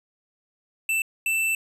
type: tone bursts at uneven times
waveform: square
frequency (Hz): 2661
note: E7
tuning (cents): +16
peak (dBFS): -22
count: 2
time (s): 0.89-1.02 / 1.26-1.55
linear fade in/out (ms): 2
effects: resampled to 32000 Hz